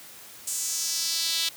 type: tone with high-pass filter sweep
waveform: sawtooth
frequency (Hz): 329.6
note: E4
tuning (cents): 0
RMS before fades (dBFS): -28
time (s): 0.47-1.49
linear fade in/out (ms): 5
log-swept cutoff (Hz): 7800 to 3600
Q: 2.5
effects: white hiss -46 dBFS RMS until 1.56 s + high-pass 80 Hz 12 dB/octave